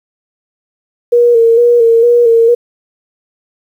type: tone with vibrato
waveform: sine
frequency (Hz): 468.7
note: A#4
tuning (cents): +9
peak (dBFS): -4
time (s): 1.12-2.55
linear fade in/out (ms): 10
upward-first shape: square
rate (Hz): 2.2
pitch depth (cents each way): 36
effects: 7-bit